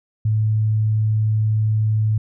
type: tone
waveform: sine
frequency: 108.4 Hz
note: A2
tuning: 25 cents flat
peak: -15 dBFS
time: 0.25-2.18 s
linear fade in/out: 5 ms
effects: none